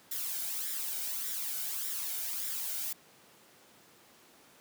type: noise with flanger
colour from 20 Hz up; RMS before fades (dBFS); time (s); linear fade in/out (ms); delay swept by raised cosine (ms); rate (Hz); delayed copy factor
blue; -36; 0.11-2.93; 5; 0.55 to 1.37; 1.7; +0.55
effects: pink hiss -59 dBFS RMS until 4.6 s + high-pass 200 Hz 12 dB/octave